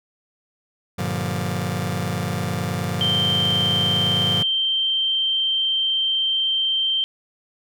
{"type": "chord", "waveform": "sawtooth", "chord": "G minor seventh", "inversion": "none", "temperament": "just", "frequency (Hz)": [98, 117.6, 147, 176.4], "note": ["G2", "Bb2", "D3", "F3"], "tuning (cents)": [0, 16, 2, 18], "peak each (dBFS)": [-24, -25, -24, -23], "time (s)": [0.98, 4.43], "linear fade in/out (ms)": 10}
{"type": "tone", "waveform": "sine", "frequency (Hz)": 3136, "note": "G7", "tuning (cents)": 0, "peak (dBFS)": -18, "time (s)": [3.01, 7.04], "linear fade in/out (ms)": 0}
{"effects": []}